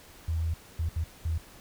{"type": "tone bursts at uneven times", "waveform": "sine", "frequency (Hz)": 81.3, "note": "E2", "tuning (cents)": -23, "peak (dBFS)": -26, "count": 4, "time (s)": [[0.28, 0.54], [0.79, 0.89], [0.96, 1.04], [1.25, 1.38]], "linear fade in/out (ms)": 5, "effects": ["pink hiss -52 dBFS RMS until 1.6 s"]}